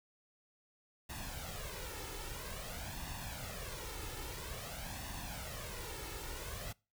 pink noise with flanger, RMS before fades -44 dBFS, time 1.09-6.73 s, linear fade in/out 10 ms, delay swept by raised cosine 1.1 to 2.3 ms, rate 0.5 Hz, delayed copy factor +0.65, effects noise-tail reverb RT60 0.3 s tail -24 dB re dry

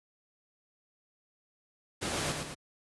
pink noise with echo, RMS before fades -33 dBFS, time 2.01-2.33 s, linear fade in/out 20 ms, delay 110 ms, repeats 2, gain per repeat -4 dB, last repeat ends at 2.55 s, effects high-pass 80 Hz 12 dB/octave + resampled to 24000 Hz

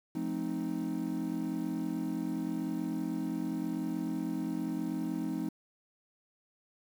triangle chord, F dominant seventh, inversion none, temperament equal with one note detuned, 174.61 / 215.5 / 261.6 / 311.1 Hz, F3 / A3 / C4 / Eb4, 0 / -36 / 0 / 0 cents, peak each -37 / -37 / -35 / -34 dBFS, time 0.15-5.49 s, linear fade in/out 5 ms, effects 9-bit

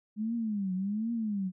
sine tone with vibrato, 207.7 Hz, G#3, in tune, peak -29 dBFS, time 0.16-1.52 s, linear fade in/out 50 ms, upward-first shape triangle, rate 1.3 Hz, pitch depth 230 cents each way, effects none

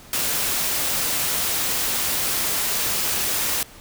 white noise, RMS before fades -23 dBFS, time 0.13-3.63 s, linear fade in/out 2 ms, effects pink hiss -45 dBFS RMS until 3.8 s

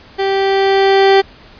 30% pulse tone with level ramp, 390 Hz, G4, 9 cents flat, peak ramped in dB -11 to -3 dBFS, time 0.18-1.22 s, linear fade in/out 20 ms, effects pink hiss -41 dBFS RMS until 1.59 s + resampled to 11025 Hz

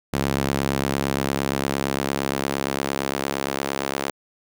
sawtooth tone with high-pass filter sweep, 68.7 Hz, C#2, 15 cents flat, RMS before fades -25 dBFS, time 0.13-4.11 s, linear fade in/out 10 ms, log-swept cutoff 150 to 390 Hz, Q 0.75, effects none

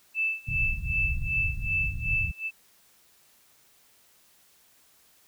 sine tone with tremolo, 2637 Hz, E7, in tune, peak -23 dBFS, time 0.14-2.51 s, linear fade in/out 50 ms, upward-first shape sine, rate 2.6 Hz, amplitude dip 95%
pink low-pass noise, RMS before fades -31 dBFS, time 0.47-2.32 s, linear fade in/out 10 ms, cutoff 130 Hz, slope 24 dB/octave
effects white hiss -61 dBFS RMS until 5.27 s

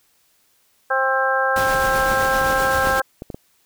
harmonic tone, 265 Hz, C4, 22 cents sharp, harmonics 2 / 3 / 4 / 5 / 6, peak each -22 / -23 / -25 / -24 / -21 dBFS, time 0.9-3.02 s, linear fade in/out 10 ms
pink noise with tremolo, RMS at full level -26 dBFS, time 1.56-3 s, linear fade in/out 2 ms, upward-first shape sine, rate 7.8 Hz, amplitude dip 30%
clicks, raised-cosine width 2 ms, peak -17 dBFS, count 6, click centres 2.117 / 2.415 / 2.872 / 3.221 / 3.302 / 3.345 s
effects white hiss -61 dBFS RMS until 3.65 s

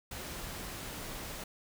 pink noise, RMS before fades -42 dBFS, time 0.11-1.44 s, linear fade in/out 5 ms, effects none

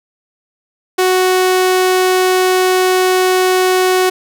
sawtooth tone, 370 Hz, F#4, in tune, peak -6 dBFS, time 0.98-4.1 s, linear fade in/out 10 ms, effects none

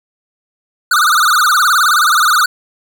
square tone with vibrato, 1334 Hz, E6, 20 cents sharp, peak -9 dBFS, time 0.91-2.46 s, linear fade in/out 5 ms, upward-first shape sine, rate 19 Hz, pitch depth 210 cents each way, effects none

